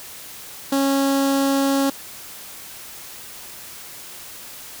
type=tone with notch filter; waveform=sawtooth; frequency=274.6 Hz; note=C#4; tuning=16 cents flat; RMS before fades=-19 dBFS; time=0.72-1.9 s; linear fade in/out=5 ms; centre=2200 Hz; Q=1.5; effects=white hiss -38 dBFS RMS until 4.8 s